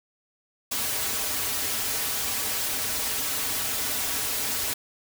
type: noise with comb filter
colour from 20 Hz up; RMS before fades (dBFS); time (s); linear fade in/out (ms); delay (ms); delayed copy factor
white; -28; 0.71-4.74; 10; 5.7; -1
effects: none